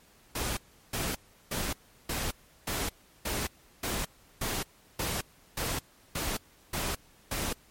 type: noise bursts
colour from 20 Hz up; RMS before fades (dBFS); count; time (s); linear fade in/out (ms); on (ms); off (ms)
pink; -32; 13; 0.35-7.53; 5; 220; 360
effects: pink hiss -60 dBFS RMS until 7.7 s + MP3 64 kbps